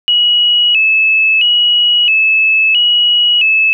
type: tone with vibrato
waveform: sine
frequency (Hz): 2755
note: F7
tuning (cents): -24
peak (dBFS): -7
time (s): 0.08-3.73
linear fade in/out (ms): 0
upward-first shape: square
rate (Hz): 0.75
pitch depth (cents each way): 96
effects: none